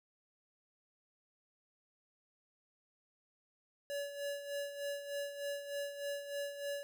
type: tone with tremolo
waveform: square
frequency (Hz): 569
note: C#5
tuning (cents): +45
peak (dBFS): -37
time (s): 3.9-6.83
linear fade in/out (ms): 0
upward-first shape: sine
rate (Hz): 3.3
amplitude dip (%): 65
effects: none